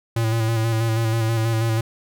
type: tone with vibrato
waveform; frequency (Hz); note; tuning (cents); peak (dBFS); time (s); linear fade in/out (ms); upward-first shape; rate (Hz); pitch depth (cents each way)
square; 113.1; A2; +48; -19; 0.16-1.81; 5; square; 6.2; 28
effects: none